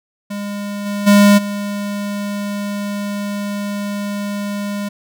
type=tone with level steps; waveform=square; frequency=203.5 Hz; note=G#3; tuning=35 cents flat; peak=-23 / -20 / -7 / -21 dBFS; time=0.3-4.89 s; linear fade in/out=10 ms; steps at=0.85 / 1.06 / 1.37 s; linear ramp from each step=20 ms; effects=none